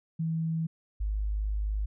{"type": "tone pair in turn", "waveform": "sine", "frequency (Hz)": [162.3, 51.73], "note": ["E3", "G#1"], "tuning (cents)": [-27, -6], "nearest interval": "octave + minor sixth", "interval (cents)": 1979, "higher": "first", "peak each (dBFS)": -27, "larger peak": "neither", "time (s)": [[0.19, 0.67], [1, 1.86]], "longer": "second", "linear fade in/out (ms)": 10, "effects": []}